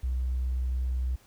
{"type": "tone", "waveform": "triangle", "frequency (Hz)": 63.2, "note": "B1", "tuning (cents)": 41, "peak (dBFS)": -22, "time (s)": [0.03, 1.16], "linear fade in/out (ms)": 10, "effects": ["tanh soft clip ceiling -24 dBFS", "pink hiss -60 dBFS RMS until 1.26 s"]}